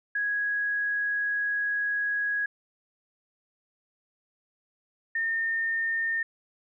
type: tone pair in turn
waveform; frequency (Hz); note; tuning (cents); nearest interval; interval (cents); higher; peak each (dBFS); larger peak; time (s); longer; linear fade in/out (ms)
sine; 1661.2 / 1819.8; G#6 / A#6; 0 / -42; major second; 158; second; -25; neither; 0.15-2.46 / 5.15-6.23; first; 5
effects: none